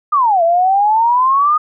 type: exponential two-way sweep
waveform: sine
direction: down then up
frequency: 1244.5 to 659.3 to 1244.5 Hz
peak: -9 dBFS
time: 0.12-1.58 s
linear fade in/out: 10 ms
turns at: 0.43 s
effects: none